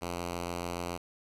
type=tone; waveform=5% pulse; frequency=87 Hz; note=F2; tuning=6 cents flat; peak=-23 dBFS; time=0.01-0.98 s; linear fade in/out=20 ms; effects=resampled to 32000 Hz + 10-bit